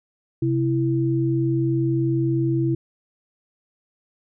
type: tone pair together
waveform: sine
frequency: 131.44 / 331.2 Hz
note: C3 / E4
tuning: +8 / +8 cents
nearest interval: octave + major third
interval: 1600 cents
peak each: -21 dBFS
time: 0.42-2.75 s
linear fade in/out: 5 ms
effects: none